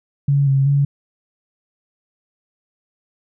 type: tone with pitch steps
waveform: sine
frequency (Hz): 140.9 / 136.2 / 141.2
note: C#3 / C#3 / C#3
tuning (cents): +29 / -30 / +32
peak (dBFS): -12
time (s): 0.28-0.85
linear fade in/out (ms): 5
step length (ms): 190
effects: none